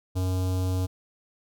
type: tone with notch filter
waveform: square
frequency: 92.5 Hz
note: F#2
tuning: in tune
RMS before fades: -26 dBFS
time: 0.15-0.87 s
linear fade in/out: 20 ms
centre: 1900 Hz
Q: 0.57
effects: none